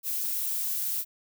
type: noise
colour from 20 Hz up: violet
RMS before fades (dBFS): -30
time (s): 0.03-1.05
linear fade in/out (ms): 50
effects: none